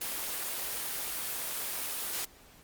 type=high-pass noise; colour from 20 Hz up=white; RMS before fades=-35 dBFS; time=0.01-2.25 s; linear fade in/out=5 ms; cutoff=280 Hz; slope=12 dB/octave; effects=pink hiss -57 dBFS RMS until 2.63 s + Opus 24 kbps